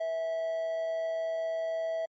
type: tone with amplitude modulation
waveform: triangle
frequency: 653 Hz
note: E5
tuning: 17 cents flat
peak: -26 dBFS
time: 0-2.06 s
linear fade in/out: 10 ms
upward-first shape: sine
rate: 176 Hz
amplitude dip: 30%
effects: MP3 32 kbps